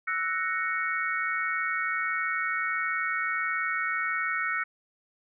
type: chord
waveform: sine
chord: F# dominant seventh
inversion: third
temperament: equal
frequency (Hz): 1318.5 / 1480 / 1864.7 / 2217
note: E6 / F#6 / A#6 / C#7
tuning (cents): 0 / 0 / 0 / 0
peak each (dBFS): -32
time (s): 0.07-4.64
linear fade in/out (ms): 10
effects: none